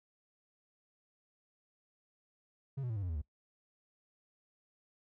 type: tone with pitch steps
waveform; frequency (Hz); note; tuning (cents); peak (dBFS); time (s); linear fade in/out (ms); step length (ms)
triangle; 136.6 / 123.11 / 110.95 / 100 / 90.12 / 81.22 / 73.2; C#3 / B2 / A2 / G2 / F#2 / E2 / D2; -25 / -5 / +15 / +35 / -45 / -25 / -5; -33; 2.77-3.218; 10; 64
effects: noise-tail reverb RT60 0.1 s tail -21 dB re dry